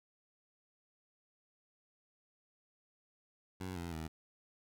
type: tone with pitch steps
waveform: 15% pulse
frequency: 92.5 / 85.81 / 79.6 Hz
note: F#2 / F2 / D#2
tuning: 0 / -30 / +40 cents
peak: -34 dBFS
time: 3.6-4.08 s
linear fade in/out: 10 ms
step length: 160 ms
effects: none